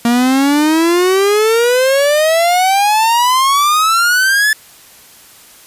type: exponential sweep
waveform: 45% pulse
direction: up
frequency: 233.1 to 1748 Hz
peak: -9 dBFS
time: 0.05-4.53 s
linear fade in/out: 2 ms
effects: white hiss -41 dBFS RMS until 5.66 s + resampled to 32000 Hz